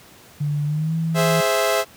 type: tone with pitch glide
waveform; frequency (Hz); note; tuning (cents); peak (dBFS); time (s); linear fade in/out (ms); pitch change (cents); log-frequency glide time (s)
sine; 146.83 to 162.92; D3 to E3; 0 to -20; -19; 0.4-1.41; 10; +180; 0.65-0.95
type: chord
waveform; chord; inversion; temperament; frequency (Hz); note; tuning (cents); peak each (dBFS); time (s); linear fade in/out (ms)
sawtooth; Ab augmented; none; equal; 415.3 / 523.3 / 659.3; Ab4 / C5 / E5; 0 / 0 / 0; -20 / -19 / -16; 1.14-1.85; 50
effects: pink hiss -47 dBFS RMS until 1.96 s + high-pass 80 Hz 12 dB/octave